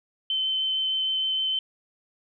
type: tone with vibrato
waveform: sine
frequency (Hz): 3073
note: G7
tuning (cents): -35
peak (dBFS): -23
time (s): 0.3-1.59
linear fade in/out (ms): 2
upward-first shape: triangle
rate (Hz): 6.5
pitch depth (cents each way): 8
effects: none